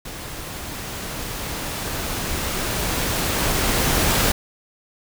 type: noise with level ramp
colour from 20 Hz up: pink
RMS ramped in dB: -34 to -18 dBFS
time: 0.05-4.32 s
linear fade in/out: 5 ms
effects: none